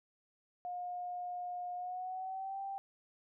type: tone with pitch glide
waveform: sine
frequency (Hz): 715 to 784.2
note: F5 to G5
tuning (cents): +41 to 0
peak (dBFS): -38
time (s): 0.65-2.78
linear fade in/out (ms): 0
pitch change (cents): +159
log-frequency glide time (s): 1.75-2.6
effects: none